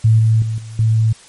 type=tone with level steps; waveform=sine; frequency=111.2 Hz; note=A2; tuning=19 cents sharp; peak=-7 / -9 / -17 / -28 / -10 dBFS; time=0.04-1.13 s; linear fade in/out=10 ms; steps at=0.19 / 0.42 / 0.58 / 0.79 s; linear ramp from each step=2 ms; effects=white hiss -43 dBFS RMS until 1.28 s + MP3 48 kbps